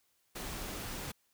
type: noise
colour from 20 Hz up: pink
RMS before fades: -41 dBFS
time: 0.35-1.12 s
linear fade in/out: 10 ms
effects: white hiss -74 dBFS RMS until 1.33 s